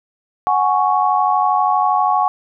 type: chord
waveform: sine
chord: F# suspended second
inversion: none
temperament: just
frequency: 740 / 832.5 / 1110 Hz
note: F#5 / G#5 / C#6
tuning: 0 / +4 / +2 cents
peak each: -17 dBFS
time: 0.47-2.28 s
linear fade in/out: 0 ms
effects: none